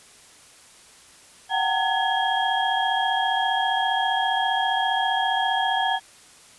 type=tone cluster; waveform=sine; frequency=734 / 769 / 911 / 1689 / 3255 Hz; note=F#5 / G5 / A#5 / G#6 / G#7; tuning=-14 / -33 / -40 / +29 / -36 cents; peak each=-29 / -24 / -27 / -27 / -28 dBFS; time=1.49-6 s; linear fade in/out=50 ms; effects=white hiss -50 dBFS RMS until 6.58 s + resampled to 24000 Hz